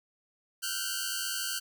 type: tone cluster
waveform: 10% pulse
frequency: 1398 / 1488 / 1556 / 4554 Hz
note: F6 / F#6 / G6 / C#8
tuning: +1 / +9 / -13 / +46 cents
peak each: -31 / -31 / -28 / -29 dBFS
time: 0.62-1.6 s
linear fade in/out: 20 ms
effects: none